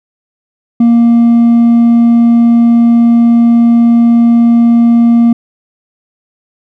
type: tone with hard clipping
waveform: sine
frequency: 234.1 Hz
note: A#3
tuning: 8 cents sharp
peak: -4 dBFS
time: 0.8-5.33 s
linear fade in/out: 5 ms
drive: 2 dB
effects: none